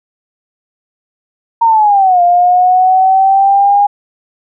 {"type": "linear two-way sweep", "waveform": "sine", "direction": "down then up", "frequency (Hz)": [932.3, 698.5, 817], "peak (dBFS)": -5, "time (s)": [1.61, 3.87], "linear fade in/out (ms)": 10, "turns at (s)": 2.22, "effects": []}